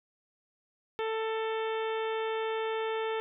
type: harmonic tone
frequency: 443.4 Hz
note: A4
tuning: 13 cents sharp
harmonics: 1 / 2 / 3 / 4 / 5 / 6 / 7 / 8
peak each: -31 / -37 / -41 / -43 / -45 / -47 / -48 / -49 dBFS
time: 0.99-3.2 s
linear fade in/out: 0 ms
effects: none